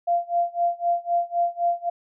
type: tone with tremolo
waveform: sine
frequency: 692 Hz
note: F5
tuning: 16 cents flat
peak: -17 dBFS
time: 0.07-1.9 s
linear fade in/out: 10 ms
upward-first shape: sine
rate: 3.9 Hz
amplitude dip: 95%
effects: none